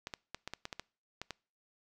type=clicks; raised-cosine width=0.2 ms; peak=-22 dBFS; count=10; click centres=0.071 / 0.138 / 0.346 / 0.476 / 0.536 / 0.654 / 0.728 / 0.796 / 1.216 / 1.307 s; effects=noise-tail reverb RT60 0.4 s tail -25 dB re dry